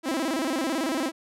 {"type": "tone with vibrato", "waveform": "sawtooth", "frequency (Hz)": 293.5, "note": "D4", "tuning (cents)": -1, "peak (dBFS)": -21, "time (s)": [0.03, 1.12], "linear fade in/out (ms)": 50, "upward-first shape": "square", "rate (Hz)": 18, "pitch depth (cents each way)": 190, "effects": ["low-pass 12000 Hz 12 dB/octave"]}